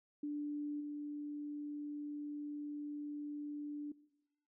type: tone with level steps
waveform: sine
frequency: 293.7 Hz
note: D4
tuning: in tune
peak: -37 / -40 dBFS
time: 0.23-3.92 s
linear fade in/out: 5 ms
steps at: 0.8 s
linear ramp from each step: 10 ms
effects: noise-tail reverb RT60 0.9 s tail -20 dB re dry